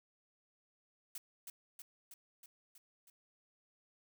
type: noise with echo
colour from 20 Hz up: blue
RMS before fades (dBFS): -45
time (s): 1.15-1.18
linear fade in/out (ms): 2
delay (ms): 320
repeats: 6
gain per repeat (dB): -3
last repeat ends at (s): 3.1
effects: none